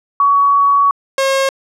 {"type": "tone pair in turn", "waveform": ["sine", "sawtooth"], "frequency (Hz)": [1126, 539.8], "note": ["C#6", "C#5"], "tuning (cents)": [27, -46], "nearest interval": "octave + minor second", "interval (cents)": 1273, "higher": "first", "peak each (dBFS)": -8, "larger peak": "neither", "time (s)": [[0.2, 0.91], [1.18, 1.49]], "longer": "first", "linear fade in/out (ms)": 2, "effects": ["low-pass 9000 Hz 12 dB/octave"]}